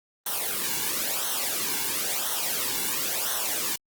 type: noise with flanger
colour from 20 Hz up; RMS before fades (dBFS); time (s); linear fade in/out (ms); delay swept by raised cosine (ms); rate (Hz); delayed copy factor
white; -28; 0.26-3.76; 5; 0.41 to 1.61; 0.98; -0.75
effects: Opus 24 kbps